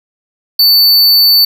square tone, 4500 Hz, C#8, 25 cents sharp, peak -5 dBFS, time 0.59-1.45 s, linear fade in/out 5 ms, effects none

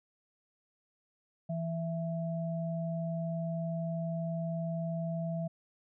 sine tone pair together, 165.3 / 662.1 Hz, E3 / E5, +5 / +7 cents, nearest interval 2 octaves, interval 2402 cents, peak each -33 / -38 dBFS, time 1.49-5.48 s, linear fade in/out 10 ms, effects none

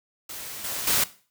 white noise with level steps, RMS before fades -37 / -31 / -22 dBFS, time 0.29-1.04 s, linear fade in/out 5 ms, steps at 0.64 / 0.87 s, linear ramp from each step 5 ms, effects noise-tail reverb RT60 0.4 s tail -17 dB re dry

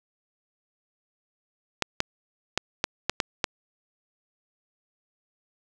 clicks, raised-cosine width 0.2 ms, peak -5 dBFS, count 7, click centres 1.823 / 2.004 / 2.576 / 2.841 / 3.096 / 3.202 / 3.442 s, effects none

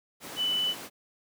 sine tone in noise, 2988 Hz, F#7, 16 cents sharp, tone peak -25 dBFS, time 0.36-0.75 s, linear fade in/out 50 ms, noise pink, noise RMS -40 dBFS, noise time 0.2-0.9 s, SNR +12 dB, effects high-pass 200 Hz 12 dB/octave

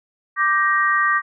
sine chord, G minor, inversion second, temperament just, 1176 / 1568 / 1881.6 Hz, D6 / G6 / Bb6, +2 / 0 / +16 cents, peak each -18 / -22 / -19 dBFS, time 0.36-1.22 s, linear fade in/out 50 ms, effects none

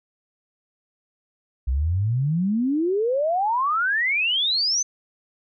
sine exponential sweep, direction up, 60.6 to 6272 Hz, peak -19 dBFS, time 1.67-4.83 s, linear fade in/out 10 ms, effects none

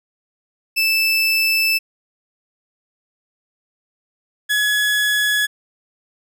30% pulse tone pair in turn, 2637 / 1689.9 Hz, E7 / G#6, 0 / +30 cents, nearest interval minor sixth, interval 770 cents, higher first, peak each -12 / -13 dBFS, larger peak first, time 0.76-1.79 / 4.49-5.47 s, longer first, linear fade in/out 20 ms, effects none

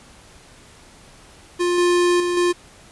square tone with level steps, 352.4 Hz, F4, 16 cents sharp, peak -18 / -15 / -20 / -16 dBFS, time 1.59-2.53 s, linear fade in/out 20 ms, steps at 1.78 / 2.2 / 2.37 s, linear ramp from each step 2 ms, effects pink hiss -47 dBFS RMS until 2.91 s + resampled to 24000 Hz

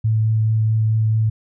sine tone with vibrato, 110 Hz, A2, in tune, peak -14 dBFS, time 0.04-1.3 s, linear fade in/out 10 ms, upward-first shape triangle, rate 4.6 Hz, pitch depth 11 cents each way, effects none

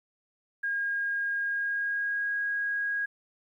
sine tone with pitch glide, 1625 to 1642.9 Hz, G#6 to G#6, -38 to -19 cents, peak -27 dBFS, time 0.63-3.06 s, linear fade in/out 10 ms, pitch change +19 cents, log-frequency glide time 1.42-2.34 s, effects 11-bit

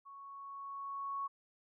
sine tone with level ramp, 1108.7 Hz, C#6, in tune, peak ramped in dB -50 to -35 dBFS, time 0.05-1.28 s, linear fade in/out 20 ms, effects none

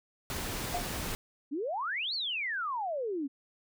pink noise, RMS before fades -36 dBFS, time 0.3-1.15 s, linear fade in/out 0 ms
sine tone with exponential decay, 708 Hz, F5, 23 cents sharp, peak -28 dBFS, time 0.74-0.92 s, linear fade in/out 5 ms, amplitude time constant 37 ms
sine exponential two-way sweep, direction up then down, 261.6 to 4589 to 261.6 Hz, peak -31 dBFS, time 1.51-3.28 s, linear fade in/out 20 ms, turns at 2.14 s
effects none

